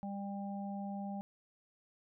harmonic tone, 199.2 Hz, G3, 28 cents sharp, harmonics 1 / 3 / 4, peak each -39 / -50 / -45 dBFS, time 0.03-1.21 s, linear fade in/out 0 ms, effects none

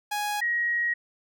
sawtooth / sine tone pair in turn, 830.6 / 1893.9 Hz, G#5 / A#6, 0 / +27 cents, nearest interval octave + major second, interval 1427 cents, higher second, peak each -23 dBFS, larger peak neither, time 0.11-0.41 / 0.41-0.94 s, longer second, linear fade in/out 10 ms, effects none

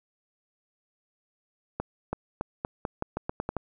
accelerating click train, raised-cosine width 1 ms, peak -15 dBFS, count 11, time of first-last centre 1.8-3.567 s, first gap 330 ms, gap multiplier 0.85, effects none

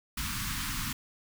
pink band-stop noise, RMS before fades -34 dBFS, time 0.17-0.93 s, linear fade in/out 5 ms, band 280 to 1000 Hz, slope 48 dB/octave, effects none

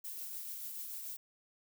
violet noise with tremolo, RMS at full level -42 dBFS, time 0.04-1.17 s, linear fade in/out 10 ms, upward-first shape triangle, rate 6.9 Hz, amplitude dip 35%, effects none

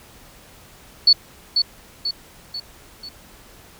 sine tone with echo, 4435 Hz, C#8, in tune, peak -8 dBFS, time 1.07-1.13 s, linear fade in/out 5 ms, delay 490 ms, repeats 4, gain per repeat -6 dB, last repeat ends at 3.09 s, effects pink hiss -47 dBFS RMS until 3.79 s

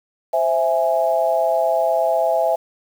sine chord, C augmented, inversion none, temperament equal, 523.3 / 659.3 / 830.6 Hz, C5 / E5 / G#5, 0 / 0 / 0 cents, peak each -22 / -17 / -22 dBFS, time 0.33-2.56 s, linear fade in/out 10 ms, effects 7-bit

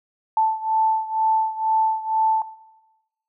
sine beating tone pair, 880 / 882.1 Hz, A5 / A5, 0 / +4 cents, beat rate 2.1 Hz, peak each -19 / -23 dBFS, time 0.37-2.42 s, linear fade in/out 2 ms, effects noise-tail reverb RT60 1.0 s tail -18 dB re dry

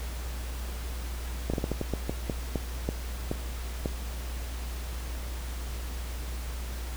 slowing click train, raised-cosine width 2 ms, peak -15 dBFS, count 13, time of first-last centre 1.5-3.858 s, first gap 36 ms, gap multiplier 1.28, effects added 60 Hz sine -33 dBFS peak until 6.96 s + pink hiss -43 dBFS RMS until 6.96 s

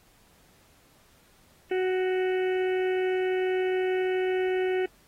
harmonic tone, 371.3 Hz, F#4, 6 cents sharp, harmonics 1 / 2 / 4 / 5 / 6 / 7 / 8, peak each -24 / -36 / -40 / -40 / -41 / -45 / -46 dBFS, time 1.71-4.86 s, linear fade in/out 5 ms, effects pink hiss -61 dBFS RMS until 5.07 s + AAC 48 kbps

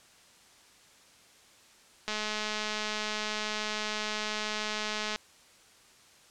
click train, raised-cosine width 0.2 ms, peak -16 dBFS, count 657, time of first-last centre 2.08-5.16 s, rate 213 Hz, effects white hiss -58 dBFS RMS until 6.3 s + low-pass 8000 Hz 12 dB/octave

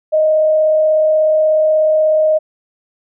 sine tone with frequency modulation, 622.3 Hz, D#5, in tune, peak -9 dBFS, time 0.12-2.39 s, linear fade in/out 20 ms, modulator 36.5 Hz, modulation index 0.21, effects none

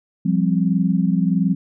sine chord, F suspended second, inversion none, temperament equal, 174.61 / 196 / 261.6 Hz, F3 / G3 / C4, 0 / 0 / 0 cents, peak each -18 / -19 / -23 dBFS, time 0.25-1.55 s, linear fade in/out 10 ms, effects none

